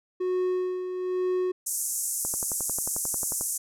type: tone with tremolo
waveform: triangle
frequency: 366.5 Hz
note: F#4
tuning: 16 cents flat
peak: -21 dBFS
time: 0.2-1.52 s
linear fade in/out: 10 ms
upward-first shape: sine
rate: 1.1 Hz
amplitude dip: 55%
type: band-pass noise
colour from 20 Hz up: white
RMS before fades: -30 dBFS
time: 1.66-3.58 s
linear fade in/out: 10 ms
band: 6200 to 12000 Hz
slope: 48 dB/octave
type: click train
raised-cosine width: 1 ms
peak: -22 dBFS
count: 14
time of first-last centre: 2.25-3.411 s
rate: 11.2 Hz
effects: none